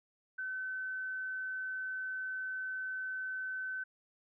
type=tone; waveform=sine; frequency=1523 Hz; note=F#6; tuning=50 cents sharp; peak=-36 dBFS; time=0.38-3.84 s; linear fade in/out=10 ms; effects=none